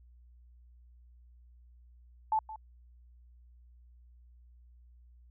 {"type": "tone with echo", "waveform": "sine", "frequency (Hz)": 873, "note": "A5", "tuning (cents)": -14, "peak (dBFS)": -25, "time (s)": [2.32, 2.39], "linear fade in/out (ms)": 2, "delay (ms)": 170, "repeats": 1, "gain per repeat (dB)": -15, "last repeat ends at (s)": 2.56, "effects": ["added 60 Hz sine -55 dBFS peak until 5.3 s"]}